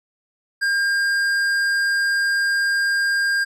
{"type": "tone with tanh clipping", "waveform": "sine", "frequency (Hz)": 1606, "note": "G6", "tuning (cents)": 41, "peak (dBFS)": -19, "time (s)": [0.61, 3.45], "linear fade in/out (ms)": 20, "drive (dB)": 12, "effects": []}